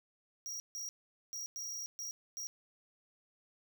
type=tone bursts at uneven times; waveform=square; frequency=5690 Hz; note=F8; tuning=31 cents sharp; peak=-40 dBFS; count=6; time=0.46-0.6 / 0.75-0.89 / 1.33-1.46 / 1.56-1.86 / 1.99-2.11 / 2.37-2.47 s; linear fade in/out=0 ms; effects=none